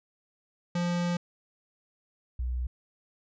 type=tone pair in turn; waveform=square / sine; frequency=174.61 / 61.73 Hz; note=F3 / B1; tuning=0 / 0 cents; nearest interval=octave + tritone; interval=1800 cents; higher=first; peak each=-27 / -28 dBFS; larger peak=first; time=0.75-1.17 / 2.39-2.67 s; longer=first; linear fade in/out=5 ms; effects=resampled to 16000 Hz